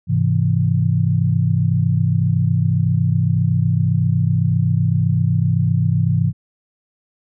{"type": "chord", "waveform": "sine", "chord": "Ab augmented", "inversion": "none", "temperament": "equal with one note detuned", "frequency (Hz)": [102.99, 130.81, 164.81], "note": ["Ab2", "C3", "E3"], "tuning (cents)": [-14, 0, 0], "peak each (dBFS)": -18, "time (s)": [0.07, 6.33], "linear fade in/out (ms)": 50, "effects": []}